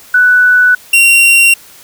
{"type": "tone pair in turn", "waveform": ["sine", "45% pulse"], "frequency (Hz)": [1487, 2751], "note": ["F#6", "F7"], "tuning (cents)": [8, -27], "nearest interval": "major seventh", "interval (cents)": 1065, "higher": "second", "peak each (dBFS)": -4, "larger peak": "neither", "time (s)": [[0.14, 0.75], [0.93, 1.54]], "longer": "neither", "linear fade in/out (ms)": 5, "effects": ["white hiss -38 dBFS RMS until 1.83 s"]}